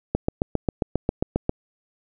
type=click train; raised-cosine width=2 ms; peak=-7 dBFS; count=11; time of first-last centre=0.15-1.494 s; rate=7.44 Hz; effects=none